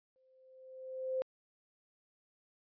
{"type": "tone with exponential growth", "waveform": "sine", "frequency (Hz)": 520, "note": "C5", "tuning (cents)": -11, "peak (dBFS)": -30, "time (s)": [0.16, 1.22], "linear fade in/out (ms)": 0, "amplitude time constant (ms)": 230, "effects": ["resampled to 11025 Hz"]}